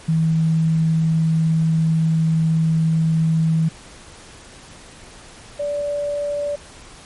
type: tone pair in turn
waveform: sine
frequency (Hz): 161 / 580.1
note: E3 / D5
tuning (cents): -41 / -21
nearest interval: octave + minor seventh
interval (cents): 2220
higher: second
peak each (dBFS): -14 / -20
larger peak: first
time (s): 0.08-3.69 / 5.59-6.56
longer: first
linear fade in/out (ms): 10
effects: pink hiss -42 dBFS RMS until 7.05 s + MP3 48 kbps